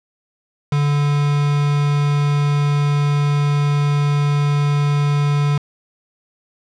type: tone with quantisation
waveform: triangle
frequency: 145.1 Hz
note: D3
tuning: 21 cents flat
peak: -12 dBFS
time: 0.72-5.58 s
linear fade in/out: 5 ms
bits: 4
effects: low-pass 5000 Hz 12 dB/octave